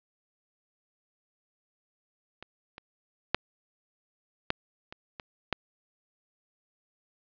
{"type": "clicks", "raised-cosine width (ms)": 0.3, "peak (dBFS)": [-26, -27, -6, -9, -25, -23, -10], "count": 7, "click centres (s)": [2.426, 2.781, 3.346, 4.504, 4.925, 5.198, 5.527], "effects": ["resampled to 11025 Hz", "8-bit"]}